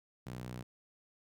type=tone with high-pass filter; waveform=sawtooth; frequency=61.7 Hz; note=B1; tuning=1 cent flat; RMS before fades=-44 dBFS; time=0.26-0.63 s; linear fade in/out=10 ms; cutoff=130 Hz; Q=1.7; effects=none